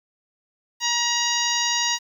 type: harmonic tone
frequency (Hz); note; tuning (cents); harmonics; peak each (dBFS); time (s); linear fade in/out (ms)
951; A#5; +34; 1 / 2 / 3 / 4 / 5 / 6 / 7; -28 / -28 / -28 / -28 / -28 / -28 / -28; 0.8-1.99; 50
effects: 8-bit